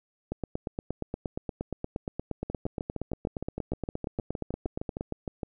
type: two click trains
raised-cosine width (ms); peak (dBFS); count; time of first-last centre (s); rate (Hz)
2; -19 / -18; 20 / 41; 2.5-5.432 / 0.32-5.009; 6.48 / 8.53
effects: none